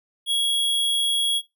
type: tone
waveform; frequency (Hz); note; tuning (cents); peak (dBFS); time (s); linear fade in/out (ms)
square; 3322; G#7; 0; -20; 0.26-1.42; 50
effects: noise-tail reverb RT60 0.2 s tail -19 dB re dry